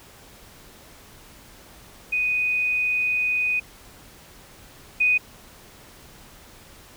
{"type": "tone pair in turn", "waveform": "sine", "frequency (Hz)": [2489, 2489], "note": ["D#7", "D#7"], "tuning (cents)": [0, 0], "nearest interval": "unison", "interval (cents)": 0, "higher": "neither", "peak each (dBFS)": [-20, -16], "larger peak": "second", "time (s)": [[2.12, 3.6], [5, 5.18]], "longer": "first", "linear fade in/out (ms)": 10, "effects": ["pink hiss -48 dBFS RMS until 6.96 s"]}